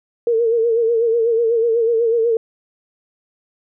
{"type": "tone with vibrato", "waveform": "sine", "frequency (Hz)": 460.1, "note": "A#4", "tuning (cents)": -23, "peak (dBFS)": -13, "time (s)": [0.27, 2.37], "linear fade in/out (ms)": 2, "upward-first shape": "sine", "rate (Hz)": 8.1, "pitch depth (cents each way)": 61, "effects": []}